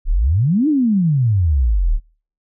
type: exponential two-way sweep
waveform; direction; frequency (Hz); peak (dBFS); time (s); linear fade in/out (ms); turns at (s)
sine; up then down; 30 to 317.9 to 33.31; -12; 0.05-2; 50; 0.68
effects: noise-tail reverb RT60 0.5 s tail -25 dB re dry